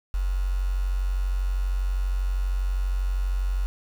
sine tone with quantisation, 46.25 Hz, F#1, in tune, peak -22 dBFS, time 0.14-3.66 s, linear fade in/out 0 ms, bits 7, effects none

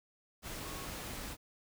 sine tone in noise, 1100 Hz, C#6, 14 cents flat, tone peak -51 dBFS, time 0.61-0.9 s, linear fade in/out 50 ms, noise pink, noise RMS -43 dBFS, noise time 0.42-1.37 s, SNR -11 dB, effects none

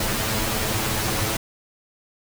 pink noise with comb filter, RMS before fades -24 dBFS, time 0-1.37 s, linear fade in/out 5 ms, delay 9.2 ms, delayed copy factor +0.85, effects none

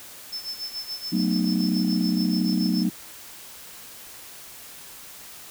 sine tone with tremolo, 5274 Hz, E8, in tune, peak -28 dBFS, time 0.32-2.84 s, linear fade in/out 10 ms, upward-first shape sine, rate 7 Hz, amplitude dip 80%
sine chord, B dominant seventh, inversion second, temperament just, 185.21 / 222.2 / 246.9 / 308.7 Hz, F#3 / A3 / B3 / D#4, +2 / +17 / 0 / -14 cents, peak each -23 / -25 / -27 / -27 dBFS, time 1.12-2.9 s, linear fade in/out 10 ms
effects tanh soft clip ceiling -12 dBFS + white hiss -43 dBFS RMS until 5.5 s

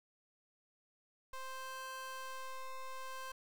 35% pulse ring-modulated tone, 523.3 Hz, C5, in tune, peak -38 dBFS, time 1.33-3.32 s, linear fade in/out 5 ms, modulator 523 Hz, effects none

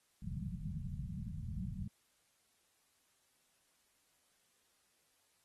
white low-pass noise, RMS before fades -42 dBFS, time 0.22-1.88 s, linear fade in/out 5 ms, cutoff 210 Hz, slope 96 dB/octave, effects white hiss -75 dBFS RMS until 5.44 s + AAC 32 kbps

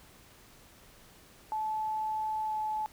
sine tone with pitch glide, 867 to 861.5 Hz, A5 to A5, -26 to -37 cents, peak -30 dBFS, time 1.52-2.86 s, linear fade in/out 0 ms, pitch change -11 cents, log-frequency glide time 2.46-2.54 s, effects pink hiss -57 dBFS RMS until 2.92 s

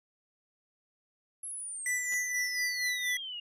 sine exponential sweep, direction down, 11175 to 2816 Hz, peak -37 dBFS, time 1.43-3.4 s, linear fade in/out 5 ms
square tone with tremolo, 1981 Hz, B6, 5 cents sharp, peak -29 dBFS, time 1.86-3.17 s, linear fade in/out 2 ms, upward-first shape sine, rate 4.2 Hz, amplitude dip 50%
clicks, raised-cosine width 0.2 ms, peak -30 dBFS, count 2, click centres 2.124 / 2.139 s
effects resampled to 32000 Hz

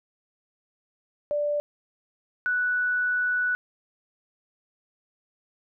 sine tone pair in turn, 587.3 / 1479.9 Hz, D5 / F#6, 0 / 0 cents, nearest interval octave + major third, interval 1600 cents, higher second, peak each -23 / -22 dBFS, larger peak second, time 1.31-1.6 / 2.46-3.55 s, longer second, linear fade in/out 0 ms, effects none

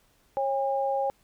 sine tone pair together, 546 / 808.9 Hz, C#5 / G#5, -26 / -46 cents, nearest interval perfect fifth, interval 680 cents, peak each -27 dBFS, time 0.37-1.1 s, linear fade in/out 0 ms, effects pink hiss -65 dBFS RMS until 1.23 s

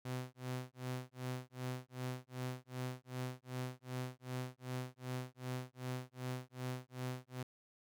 sawtooth tone with tremolo, 127.1 Hz, C3, 50 cents flat, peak -34 dBFS, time 0.05-7.43 s, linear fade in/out 5 ms, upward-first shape sine, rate 2.6 Hz, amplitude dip 100%, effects none

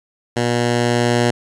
10% pulse tone with level ramp, 120 Hz, B2, 49 cents flat, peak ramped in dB -8 to -5 dBFS, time 0.36-1.31 s, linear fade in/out 10 ms, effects resampled to 22050 Hz

